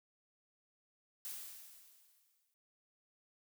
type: noise with exponential decay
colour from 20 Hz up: blue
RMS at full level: -43 dBFS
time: 1.25-2.54 s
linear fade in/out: 0 ms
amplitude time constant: 280 ms
effects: none